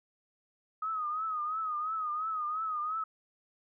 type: tone with vibrato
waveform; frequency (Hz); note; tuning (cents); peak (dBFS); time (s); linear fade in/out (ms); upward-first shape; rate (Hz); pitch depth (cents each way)
sine; 1256; D#6; +16; -31; 0.82-3.04; 5; triangle; 2.9; 93
effects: none